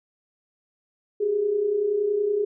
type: tone pair together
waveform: sine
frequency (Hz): 384.7 / 415.3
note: G4 / G#4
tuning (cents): -33 / 0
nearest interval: minor second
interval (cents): 133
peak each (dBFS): -29 / -21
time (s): 1.2-2.45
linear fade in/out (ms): 10
effects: none